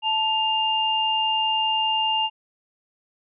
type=tone pair together; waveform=sine; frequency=880 / 2805 Hz; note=A5 / F7; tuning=0 / +7 cents; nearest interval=octave + minor sixth; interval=2007 cents; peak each=-23 / -22 dBFS; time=0.02-2.3 s; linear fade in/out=50 ms; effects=none